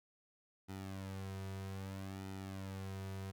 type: tone with flanger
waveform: sawtooth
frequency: 96.4 Hz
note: G2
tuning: 28 cents flat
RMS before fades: -45 dBFS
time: 0.68-3.32 s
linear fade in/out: 20 ms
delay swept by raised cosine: 1.8 to 3.7 ms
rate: 0.62 Hz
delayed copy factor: -0.7
effects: none